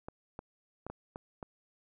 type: clicks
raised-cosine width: 1 ms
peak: -27 dBFS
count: 6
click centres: 0.085 / 0.391 / 0.866 / 0.9 / 1.159 / 1.428 s
effects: none